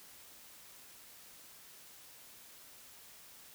silence, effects white hiss -56 dBFS RMS until 3.54 s

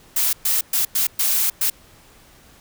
blue noise bursts at uneven times, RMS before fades -19 dBFS, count 6, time 0.16-0.33 / 0.45-0.61 / 0.73-0.85 / 0.95-1.07 / 1.19-1.5 / 1.61-1.7 s, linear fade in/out 5 ms, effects pink hiss -50 dBFS RMS until 2.6 s

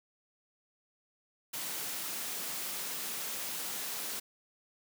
white high-pass noise, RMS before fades -38 dBFS, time 1.53-4.2 s, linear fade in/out 10 ms, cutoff 140 Hz, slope 24 dB/octave, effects none

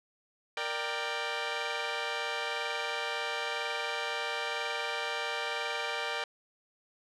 10% pulse chord, G minor, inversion first, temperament equal with one note detuned, 466.2 / 593.5 / 784 Hz, Bb4 / D5 / G5, 0 / +18 / 0 cents, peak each -28 dBFS, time 0.57-6.24 s, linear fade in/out 2 ms, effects low-pass 5000 Hz 12 dB/octave

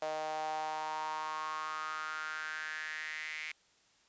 sawtooth tone with high-pass filter sweep, 155.56 Hz, D#3, in tune, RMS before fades -39 dBFS, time 0.02-3.52 s, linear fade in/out 2 ms, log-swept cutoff 650 to 2200 Hz, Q 6.1, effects white hiss -68 dBFS RMS until 4.08 s + resampled to 16000 Hz

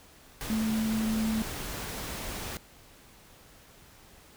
sine tone in noise, 220 Hz, A3, in tune, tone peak -26 dBFS, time 0.5-1.42 s, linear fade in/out 0 ms, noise pink, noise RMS -37 dBFS, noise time 0.41-2.57 s, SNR +8 dB, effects pink hiss -55 dBFS RMS until 4.36 s

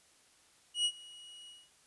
45% pulse tone with ADSR envelope, 2908 Hz, F#7, 31 cents flat, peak -26 dBFS, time 0.74-1.7 s, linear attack 110 ms, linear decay 63 ms, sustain -23 dB, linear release 220 ms, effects white hiss -65 dBFS RMS until 1.86 s + resampled to 24000 Hz

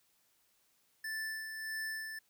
square tone with tremolo, 1760 Hz, A6, in tune, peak -37 dBFS, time 1.04-2.19 s, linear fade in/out 5 ms, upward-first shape sine, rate 1.6 Hz, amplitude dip 45%, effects white hiss -73 dBFS RMS until 2.29 s

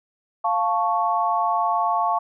sine chord, F augmented, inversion none, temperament equal, 698.5 / 880 / 1108.7 Hz, F5 / A5 / C#6, 0 / 0 / 0 cents, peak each -23 dBFS, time 0.44-2.19 s, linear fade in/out 10 ms, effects none

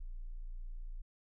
sine tone, 28.92 Hz, A#0, 13 cents flat, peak -40 dBFS, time 0-1.02 s, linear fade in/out 10 ms, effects none

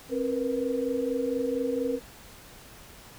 sine tone cluster, 267.2 / 467.1 / 491.4 Hz, C4 / A#4 / B4, +36 / +3 / -9 cents, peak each -30 dBFS, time 0.09-2 s, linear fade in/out 50 ms, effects pink hiss -49 dBFS RMS until 3.18 s

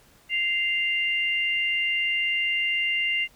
sine tone pair together, 2089 / 2788 Hz, C7 / F7, -3 / -4 cents, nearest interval perfect fourth, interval 499 cents, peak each -25 dBFS, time 0.29-3.28 s, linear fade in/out 50 ms, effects pink hiss -57 dBFS RMS until 3.35 s

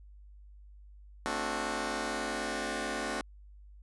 10% pulse chord, D dominant seventh, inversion second, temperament just, 220.2 / 264.3 / 293.7 / 367.1 Hz, A3 / C4 / D4 / F#4, +2 / +18 / 0 / -14 cents, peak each -30 dBFS, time 1.26-3.21 s, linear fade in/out 0 ms, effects added 50 Hz sine -50 dBFS peak until 3.82 s + resampled to 24000 Hz

